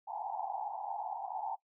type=band-pass noise; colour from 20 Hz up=pink; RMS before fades=-39 dBFS; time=0.07-1.56 s; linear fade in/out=20 ms; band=730 to 910 Hz; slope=96 dB/octave; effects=noise-tail reverb RT60 0.1 s tail -19 dB re dry